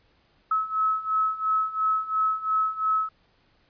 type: beating tone pair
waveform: sine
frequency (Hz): 1290 / 1292.9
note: E6 / E6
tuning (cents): -38 / -34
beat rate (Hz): 2.9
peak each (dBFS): -27 / -24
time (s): 0.51-3.09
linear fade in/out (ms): 5
effects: pink hiss -64 dBFS RMS until 3.69 s + resampled to 11025 Hz